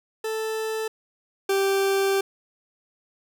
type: tone pair in turn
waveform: 40% pulse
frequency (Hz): 440 / 391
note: A4 / G4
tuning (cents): 0 / -4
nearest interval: major second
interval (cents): 204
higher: first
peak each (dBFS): -25 / -19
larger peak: second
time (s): 0.24-0.88 / 1.49-2.21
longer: second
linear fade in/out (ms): 5
effects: none